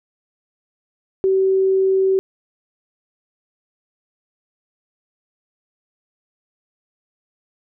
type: tone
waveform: sine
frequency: 382.5 Hz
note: G4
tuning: 42 cents flat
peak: -13 dBFS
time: 1.24-2.19 s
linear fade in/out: 0 ms
effects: none